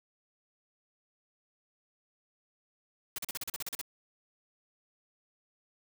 white noise bursts, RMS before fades -37 dBFS, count 11, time 3.16-3.814 s, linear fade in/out 2 ms, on 24 ms, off 39 ms, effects none

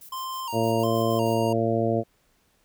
violet noise with tremolo, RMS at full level -45 dBFS, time 0.01-1.4 s, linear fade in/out 5 ms, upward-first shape square, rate 6.4 Hz, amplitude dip 70%
square tone with vibrato, 987.8 Hz, B5, in tune, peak -31 dBFS, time 0.12-1.53 s, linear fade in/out 5 ms, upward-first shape square, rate 1.4 Hz, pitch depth 97 cents each way
harmonic tone, 113.7 Hz, A#2, 43 cents flat, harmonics 1 / 2 / 3 / 4 / 5 / 6, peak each -28 / -28 / -28 / -28 / -28 / -28 dBFS, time 0.52-2.04 s, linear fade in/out 50 ms
effects pink hiss -66 dBFS RMS until 2.64 s

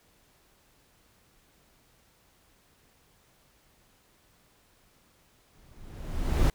brown noise with exponential growth, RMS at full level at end -19 dBFS, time 5.53-6.5 s, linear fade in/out 2 ms, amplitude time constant 210 ms, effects pink hiss -64 dBFS RMS until 6.54 s

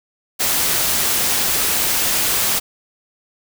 white noise, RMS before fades -18 dBFS, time 0.39-2.6 s, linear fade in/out 20 ms, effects none

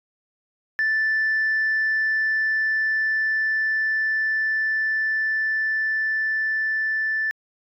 sine tone with level ramp, 1760 Hz, A6, in tune, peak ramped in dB -17 to -20 dBFS, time 0.79-7.31 s, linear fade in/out 0 ms, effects tanh soft clip ceiling -16 dBFS

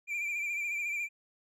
triangle tone with vibrato, 2366 Hz, D7, 12 cents sharp, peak -30 dBFS, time 0.07-1.09 s, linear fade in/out 50 ms, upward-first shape triangle, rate 14 Hz, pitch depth 59 cents each way, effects none

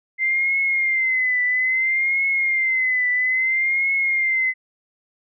sine tone with vibrato, 2078 Hz, C7, 12 cents flat, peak -17 dBFS, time 0.18-4.54 s, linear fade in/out 50 ms, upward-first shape triangle, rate 0.6 Hz, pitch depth 86 cents each way, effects none

